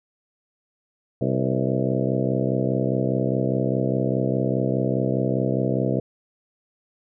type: harmonic tone with a mistuned harmonic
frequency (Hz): 64.9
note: C2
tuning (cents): -13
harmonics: 2 / 3 / 4 / 5 / 6 / 7 / 8 / 9 / 10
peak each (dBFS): -25 / -27 / -28 / -29 / -30 / -30 / -31 / -32 / -32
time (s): 1.21-6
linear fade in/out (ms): 5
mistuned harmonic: 7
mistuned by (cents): +66
effects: none